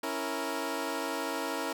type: chord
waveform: 15% pulse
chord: A# diminished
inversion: first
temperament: equal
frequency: 277.2 / 329.6 / 466.2 Hz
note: C#4 / E4 / A#4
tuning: 0 / 0 / 0 cents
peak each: -30 dBFS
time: 0.03-1.73 s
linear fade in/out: 5 ms
effects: none